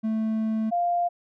triangle / sine tone pair in turn, 220 / 698.5 Hz, A3 / F5, 0 / 0 cents, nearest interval octave + minor sixth, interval 2000 cents, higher second, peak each -21 dBFS, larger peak neither, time 0.03-0.71 / 0.71-1.09 s, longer first, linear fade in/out 20 ms, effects none

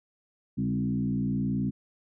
sine tone with frequency modulation, 200.4 Hz, G3, 38 cents sharp, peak -25 dBFS, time 0.57-1.71 s, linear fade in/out 20 ms, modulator 59.3 Hz, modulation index 1.3, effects none

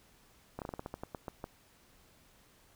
slowing click train, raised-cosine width 1 ms, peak -25 dBFS, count 12, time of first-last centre 0.59-1.441 s, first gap 28 ms, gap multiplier 1.19, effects pink hiss -64 dBFS RMS until 2.75 s

